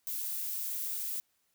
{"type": "noise", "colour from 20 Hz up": "violet", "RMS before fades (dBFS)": -36, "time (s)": [0.07, 1.2], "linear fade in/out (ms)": 0, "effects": ["white hiss -75 dBFS RMS until 1.54 s"]}